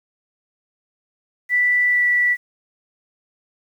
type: tone with pitch glide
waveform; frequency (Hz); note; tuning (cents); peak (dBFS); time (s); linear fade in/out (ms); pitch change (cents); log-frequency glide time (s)
sine; 1972 to 1958.4; B6 to B6; -3 to -15; -14; 1.49-2.37; 50; -12; 1.89-2.05
effects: 8-bit